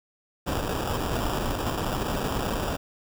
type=noise with sample-and-hold; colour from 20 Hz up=pink; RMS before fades=-28 dBFS; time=0.46-2.77 s; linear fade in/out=20 ms; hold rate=2100 Hz; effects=none